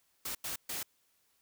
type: noise bursts at uneven times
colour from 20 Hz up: white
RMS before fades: -38 dBFS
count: 3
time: 0.25-0.35 / 0.44-0.56 / 0.69-0.83 s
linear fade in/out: 5 ms
effects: white hiss -73 dBFS RMS until 1.41 s